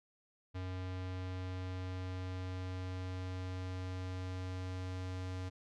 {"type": "tone with low-pass filter sweep", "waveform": "square", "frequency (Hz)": 92.3, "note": "F#2", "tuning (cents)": -4, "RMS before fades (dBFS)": -41, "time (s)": [0.54, 5.5], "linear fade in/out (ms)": 20, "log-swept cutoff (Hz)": [4000, 6100], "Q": 0.91, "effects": []}